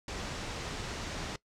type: low-pass noise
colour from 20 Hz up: pink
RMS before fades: -39 dBFS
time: 0.08-1.36 s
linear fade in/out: 2 ms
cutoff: 7000 Hz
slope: 24 dB/octave
effects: noise-tail reverb RT60 0.1 s tail -20 dB re dry